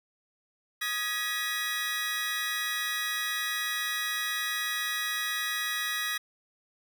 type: tone cluster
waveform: 25% pulse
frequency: 1248 / 1669 / 1930 Hz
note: D#6 / G#6 / B6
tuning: +5 / +8 / -40 cents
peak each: -33 / -31 / -28 dBFS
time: 0.81-6.18 s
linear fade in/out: 10 ms
effects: none